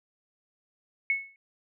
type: tone with exponential decay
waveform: sine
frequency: 2200 Hz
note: C#7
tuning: 14 cents flat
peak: -20 dBFS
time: 1.1-1.36 s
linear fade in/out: 1 ms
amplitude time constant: 55 ms
effects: none